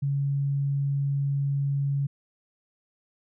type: tone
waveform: sine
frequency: 140 Hz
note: C#3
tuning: 18 cents sharp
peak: -23 dBFS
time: 0.02-2.07 s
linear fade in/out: 10 ms
effects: none